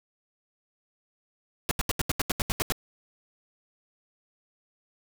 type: noise bursts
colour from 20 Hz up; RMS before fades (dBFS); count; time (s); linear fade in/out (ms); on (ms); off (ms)
pink; -26; 11; 1.69-2.722; 0; 22; 79
effects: none